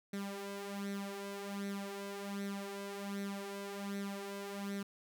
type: tone with flanger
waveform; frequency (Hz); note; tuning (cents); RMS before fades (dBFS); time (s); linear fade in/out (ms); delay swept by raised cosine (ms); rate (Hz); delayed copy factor
sawtooth; 199.4; G3; +30; -42; 0.13-4.83; 5; 0.5 to 3.1; 1.3; +0.7
effects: none